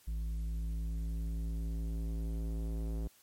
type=tone with low-pass filter sweep; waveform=square; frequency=55 Hz; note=A1; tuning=in tune; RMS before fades=-36 dBFS; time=0.07-3.08 s; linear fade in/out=10 ms; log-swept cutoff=120 to 480 Hz; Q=0.84; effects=white hiss -64 dBFS RMS until 3.22 s + MP3 64 kbps